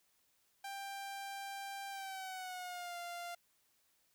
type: tone with pitch glide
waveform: sawtooth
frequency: 790 to 695.7 Hz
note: G5 to F5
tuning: +13 to -7 cents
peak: -39 dBFS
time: 0.64-3.35 s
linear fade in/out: 5 ms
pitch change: -220 cents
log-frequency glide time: 1.9-2.97 s
effects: white hiss -75 dBFS RMS until 4.14 s